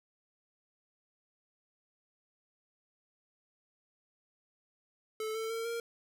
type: tone with pitch steps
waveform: square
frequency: 436.1 / 445.5 / 455.1 / 465 Hz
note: A4 / A4 / A#4 / A#4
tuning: -15 / +22 / -42 / -4 cents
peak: -35 dBFS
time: 5.2-5.8 s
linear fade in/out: 2 ms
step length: 150 ms
effects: none